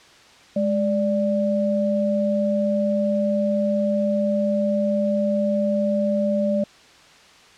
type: tone pair together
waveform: sine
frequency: 207.7 / 587.5 Hz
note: G#3 / D5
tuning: 0 / +1 cents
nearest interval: octave + tritone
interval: 1801 cents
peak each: -21 dBFS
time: 0.56-6.64 s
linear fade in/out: 5 ms
effects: white hiss -49 dBFS RMS until 7.57 s + low-pass 5000 Hz 12 dB/octave